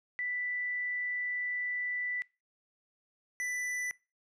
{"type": "tone pair in turn", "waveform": ["sine", "square"], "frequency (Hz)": [1978, 1985.3], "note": ["B6", "B6"], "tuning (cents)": [2, 9], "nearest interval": "unison", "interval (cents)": 7, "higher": "second", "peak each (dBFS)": [-32, -33], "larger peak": "first", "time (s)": [[0.19, 2.22], [3.4, 3.91]], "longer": "first", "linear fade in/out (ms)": 0, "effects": ["noise-tail reverb RT60 0.3 s tail -23 dB re dry", "low-pass 10000 Hz 12 dB/octave"]}